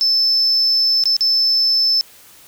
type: tone with dropouts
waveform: sine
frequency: 5270 Hz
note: E8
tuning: 1 cent flat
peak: -11 dBFS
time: 0.01-2.01 s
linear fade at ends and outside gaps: 0 ms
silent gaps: 1.038-1.056 / 1.166-1.208 s
effects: tanh soft clip ceiling -9 dBFS + white hiss -45 dBFS RMS until 2.47 s